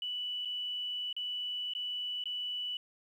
sine tone with dropouts, 2964 Hz, F#7, 2 cents sharp, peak -34 dBFS, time 0.02-2.77 s, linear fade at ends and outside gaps 2 ms, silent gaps 0.45-0.455 / 1.128-1.165 / 1.736-1.75 / 2.239-2.256 s, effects 11-bit

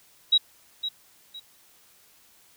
sine tone with echo, 3848 Hz, B7, 46 cents flat, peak -15 dBFS, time 0.32-0.38 s, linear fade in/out 10 ms, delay 510 ms, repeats 2, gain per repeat -11 dB, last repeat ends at 1.4 s, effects white hiss -58 dBFS RMS until 2.56 s

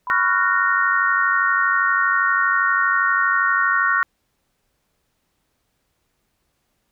sine tone with exponential decay, 998 Hz, B5, 18 cents sharp, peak -25 dBFS, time 0.07-3.57 s, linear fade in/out 1 ms, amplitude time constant 760 ms
sine chord, Gb major seventh, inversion second, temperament just, 1110 / 1387.5 / 1480 / 1850 Hz, Db6 / F6 / Gb6 / Bb6, +2 / -12 / 0 / -14 cents, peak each -21 dBFS, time 0.1-4.03 s, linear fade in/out 0 ms
effects pink hiss -70 dBFS RMS until 6.91 s

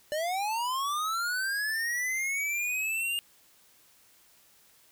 square linear sweep, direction up, 587.3 to 2832 Hz, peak -29 dBFS, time 0.12-3.19 s, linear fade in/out 0 ms, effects white hiss -61 dBFS RMS until 4.91 s

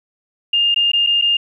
sine tone with dropouts, 2817 Hz, F7, 14 cents sharp, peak -12 dBFS, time 0.53-1.37 s, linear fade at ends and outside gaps 5 ms, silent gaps 0.745-0.76 / 0.918-0.933 / 1.065-1.07 / 1.214-1.221 s, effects 9-bit

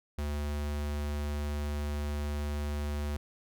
square tone, 73.42 Hz, D2, in tune, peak -32 dBFS, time 0.18-3.17 s, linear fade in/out 5 ms, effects none

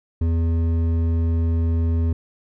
sine tone with hard clipping, 82.8 Hz, E2, 8 cents sharp, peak -19 dBFS, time 0.21-2.13 s, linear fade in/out 5 ms, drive 9 dB, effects none

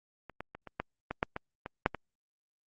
clicks, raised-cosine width 0.5 ms, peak -30 / -23 / -28 / -29 / -17 / -19 / -12 / -21 / -23 / -9 / -21 dBFS, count 11, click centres 0.297 / 0.406 / 0.55 / 0.673 / 0.8 / 1.11 / 1.229 / 1.364 / 1.661 / 1.861 / 1.947 s, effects Opus 48 kbps

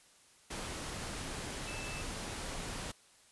sine tone in noise, 2637 Hz, E7, in tune, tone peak -45 dBFS, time 1.67-2.02 s, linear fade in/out 10 ms, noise pink, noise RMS -41 dBFS, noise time 0.5-2.92 s, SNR -7 dB, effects white hiss -63 dBFS RMS until 3.31 s + resampled to 24000 Hz

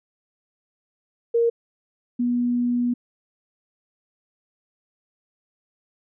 sine tone pair in turn, 466.2 / 242.9 Hz, A#4 / B3, 0 / -29 cents, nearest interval major seventh, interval 1129 cents, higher first, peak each -16 / -19 dBFS, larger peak first, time 1.34-1.5 / 2.19-2.94 s, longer second, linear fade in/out 10 ms, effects none

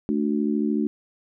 sine chord, D major, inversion second, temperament just, 220.2 / 293.7 / 367.1 Hz, A3 / D4 / F#4, +2 / 0 / -14 cents, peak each -23 / -25 / -29 dBFS, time 0.09-0.87 s, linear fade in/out 0 ms, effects none

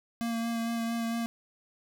square tone with vibrato, 230.7 Hz, A#3, 18 cents flat, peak -30 dBFS, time 0.21-1.26 s, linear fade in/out 0 ms, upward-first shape sine, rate 4.4 Hz, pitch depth 16 cents each way, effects none

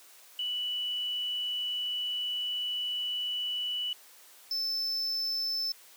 sine / triangle tone pair in turn, 2960 / 5274 Hz, F#7 / E8, 0 / 0 cents, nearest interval minor seventh, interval 1000 cents, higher second, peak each -30 / -28 dBFS, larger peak second, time 0.39-3.93 / 4.51-5.72 s, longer first, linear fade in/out 2 ms, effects white hiss -55 dBFS RMS until 5.96 s + high-pass 400 Hz 12 dB/octave

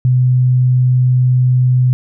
sine tone, 126.5 Hz, B2, 42 cents sharp, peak -8 dBFS, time 0.05-1.93 s, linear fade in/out 0 ms, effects none

